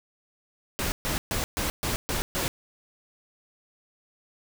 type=noise bursts; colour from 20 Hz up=pink; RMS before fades=-28 dBFS; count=7; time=0.79-2.48 s; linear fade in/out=0 ms; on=130 ms; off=130 ms; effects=none